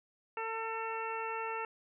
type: harmonic tone with a mistuned harmonic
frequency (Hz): 449.1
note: A4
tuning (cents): +35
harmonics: 1 / 2 / 3 / 4 / 5 / 6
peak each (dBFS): -41 / -39 / -41 / -47 / -48 / -44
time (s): 0.37-1.65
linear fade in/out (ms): 2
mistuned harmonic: 5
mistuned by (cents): -19
effects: none